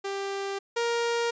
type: tone pair in turn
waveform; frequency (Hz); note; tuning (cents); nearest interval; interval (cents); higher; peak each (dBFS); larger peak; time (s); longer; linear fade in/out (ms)
sawtooth; 394.5 / 469.1; G4 / A#4; +11 / +11; minor third; 300; second; -26 / -21; second; 0.04-0.59 / 0.76-1.31; neither; 10
effects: resampled to 16000 Hz

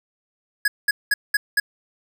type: tone bursts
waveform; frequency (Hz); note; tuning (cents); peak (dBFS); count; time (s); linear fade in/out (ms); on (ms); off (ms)
square; 1673; G#6; +12; -16; 5; 0.65-1.6; 5; 30; 200
effects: none

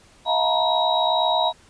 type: tone cluster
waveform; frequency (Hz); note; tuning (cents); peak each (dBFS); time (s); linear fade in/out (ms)
sine; 644 / 712 / 900 / 962 / 3826; E5 / F5 / A5 / B5 / A#7; -41 / +33 / +39 / -46 / +44; -24; 0.25-1.53; 50
effects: pink hiss -53 dBFS RMS until 1.69 s + resampled to 22050 Hz

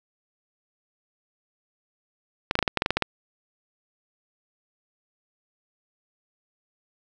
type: clicks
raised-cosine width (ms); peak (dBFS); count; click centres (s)
0.3; -5; 11; 2.511 / 2.554 / 2.59 / 2.627 / 2.678 / 2.773 / 2.821 / 2.861 / 2.906 / 2.97 / 3.023
effects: none

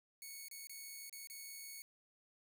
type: tone with dropouts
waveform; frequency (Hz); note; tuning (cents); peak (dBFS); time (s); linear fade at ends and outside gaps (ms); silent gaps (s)
5% pulse; 2217; C#7; 0; -38; 0.22-1.82; 1; 0.484-0.512 / 0.671-0.695 / 1.096-1.127 / 1.272-1.299
effects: none

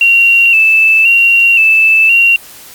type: tone with vibrato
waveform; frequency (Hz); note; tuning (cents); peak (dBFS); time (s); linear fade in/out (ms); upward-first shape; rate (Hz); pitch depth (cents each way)
sine; 2693; E7; +36; -4; 0.01-2.36; 2; square; 0.96; 38
effects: white hiss -34 dBFS RMS until 2.74 s + Opus 48 kbps

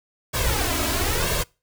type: noise with flanger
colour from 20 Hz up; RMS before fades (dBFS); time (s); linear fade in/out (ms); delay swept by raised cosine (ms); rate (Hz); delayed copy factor
pink; -23; 0.33-1.44; 20; 1.8 to 3.1; 1; +0.7
effects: noise-tail reverb RT60 0.3 s tail -25 dB re dry

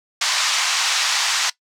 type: band-pass noise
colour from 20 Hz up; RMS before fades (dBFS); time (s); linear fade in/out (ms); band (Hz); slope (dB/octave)
white; -20; 0.21-1.5; 5; 860 to 6400; 24
effects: noise-tail reverb RT60 0.1 s tail -19 dB re dry

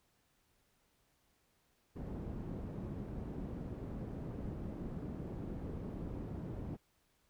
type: low-pass noise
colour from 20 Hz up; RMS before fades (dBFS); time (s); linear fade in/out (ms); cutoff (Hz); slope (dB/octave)
white; -43; 1.95-6.77; 20; 240; 12
effects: pink hiss -75 dBFS RMS until 7.29 s

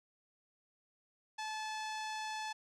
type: tone with low-pass filter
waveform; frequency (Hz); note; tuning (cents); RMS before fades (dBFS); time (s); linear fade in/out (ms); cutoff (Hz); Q
sawtooth; 866; A5; -28; -41; 1.38-2.53; 10; 6200; 1.2
effects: none

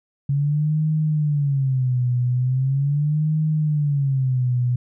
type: tone with vibrato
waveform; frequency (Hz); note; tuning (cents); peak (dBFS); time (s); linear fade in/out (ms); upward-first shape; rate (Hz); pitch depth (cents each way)
sine; 138.59; C#3; 0; -17; 0.29-4.76; 5; sine; 0.4; 200
effects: none

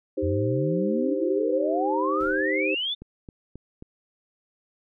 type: chord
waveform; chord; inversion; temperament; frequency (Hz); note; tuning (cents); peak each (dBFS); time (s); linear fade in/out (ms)
sine; C minor; first; equal; 311.1 / 392 / 523.3; Eb4 / G4 / C5; 0 / 0 / 0; -28; 0.17-2.75; 10
type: exponential sweep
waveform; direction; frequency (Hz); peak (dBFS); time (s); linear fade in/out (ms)
sine; up; 82.6 to 3603; -25; 0.22-2.95; 20
type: noise with exponential decay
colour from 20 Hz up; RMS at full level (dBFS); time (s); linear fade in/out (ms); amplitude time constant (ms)
brown; -37; 2.2-2.66; 5; 98
type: click train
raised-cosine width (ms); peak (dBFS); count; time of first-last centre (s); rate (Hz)
3; -27; 4; 3.02-3.824; 3.73
effects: none

